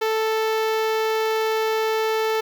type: tone with notch filter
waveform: sawtooth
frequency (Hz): 440.4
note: A4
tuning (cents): +2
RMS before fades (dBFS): -22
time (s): 0.01-2.41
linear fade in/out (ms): 10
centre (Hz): 8900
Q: 0.7
effects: none